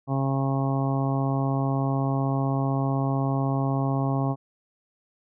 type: harmonic tone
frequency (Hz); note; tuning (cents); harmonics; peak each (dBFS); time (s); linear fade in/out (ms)
135.9; C#3; -34; 1 / 2 / 3 / 4 / 5 / 6 / 7 / 8; -24 / -28 / -36 / -37 / -33 / -35 / -39 / -36; 0.07-4.36; 50
effects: none